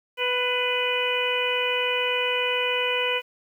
harmonic tone with a mistuned harmonic, 495.2 Hz, B4, 5 cents sharp, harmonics 1 / 2 / 3 / 4 / 5 / 6, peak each -27 / -31 / -33 / -32 / -27 / -28 dBFS, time 0.17-3.22 s, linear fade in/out 50 ms, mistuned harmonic 4, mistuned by +28 cents, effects 9-bit

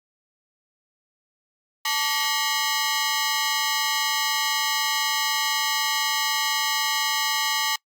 10% pulse ring-modulated tone, 1018 Hz, C6, 48 cents flat, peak -10 dBFS, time 1.85-7.76 s, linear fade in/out 5 ms, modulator 138 Hz, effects noise-tail reverb RT60 0.1 s tail -25 dB re dry + Opus 32 kbps

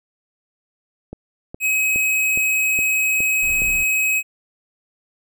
click train, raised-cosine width 2 ms, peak -18 dBFS, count 7, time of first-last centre 1.13-3.62 s, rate 2.41 Hz
square tone, 2545 Hz, D#7, 39 cents sharp, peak -17 dBFS, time 1.6-4.23 s, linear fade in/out 50 ms
brown noise, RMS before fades -33 dBFS, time 3.42-3.84 s, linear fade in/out 10 ms
effects none

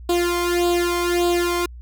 sawtooth tone with flanger, 349.4 Hz, F4, 1 cent sharp, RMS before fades -20 dBFS, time 0.09-1.66 s, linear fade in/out 5 ms, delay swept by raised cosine 0.25 to 0.93 ms, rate 1.7 Hz, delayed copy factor +0.85, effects added 60 Hz sine -35 dBFS peak until 1.81 s

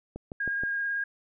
click train, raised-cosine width 2 ms, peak -24 dBFS, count 4, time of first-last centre 0.16-0.635 s, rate 6.31 Hz
sine tone with vibrato, 1625 Hz, G#6, 38 cents flat, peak -27 dBFS, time 0.4-1.04 s, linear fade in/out 5 ms, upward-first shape triangle, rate 18 Hz, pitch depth 14 cents each way
effects none

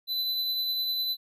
square tone with tremolo, 4008 Hz, B7, 25 cents sharp, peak -26 dBFS, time 0.07-1.17 s, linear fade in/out 50 ms, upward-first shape triangle, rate 9.9 Hz, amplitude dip 30%, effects none

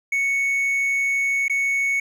triangle tone with dropouts, 2217 Hz, C#7, in tune, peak -17 dBFS, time 0.12-2 s, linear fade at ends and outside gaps 5 ms, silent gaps 1.482-1.497 s, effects none

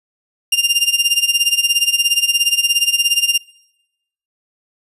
sawtooth tone with tremolo, 2800 Hz, F7, 4 cents sharp, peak -6 dBFS, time 0.52-3.38 s, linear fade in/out 5 ms, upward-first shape sine, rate 17 Hz, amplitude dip 85%, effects noise-tail reverb RT60 0.9 s tail -24 dB re dry + resampled to 32000 Hz

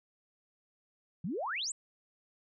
sine exponential sweep, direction up, 149.3 to 8320 Hz, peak -33 dBFS, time 1.24-1.72 s, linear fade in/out 5 ms, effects none

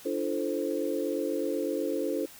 sine chord, D minor seventh, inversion none, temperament equal with one note detuned, 293.7 / 341.8 / 440 / 523.3 Hz, D4 / F4 / A4 / C5, 0 / -37 / 0 / 0 cents, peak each -33 dBFS, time 0.05-2.26 s, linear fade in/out 10 ms, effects white hiss -50 dBFS RMS until 2.39 s

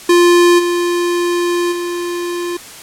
square tone with level steps, 349.2 Hz, F4, in tune, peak -7 / -14 / -19 dBFS, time 0.09-2.57 s, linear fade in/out 5 ms, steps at 0.58 / 1.71 s, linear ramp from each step 20 ms, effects white hiss -34 dBFS RMS until 2.82 s + low-pass 11000 Hz 12 dB/octave

